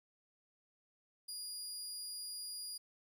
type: tone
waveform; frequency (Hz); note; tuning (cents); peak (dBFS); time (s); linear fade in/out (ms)
25% pulse; 4855; D#8; -43; -38; 1.28-2.78; 10
effects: 12-bit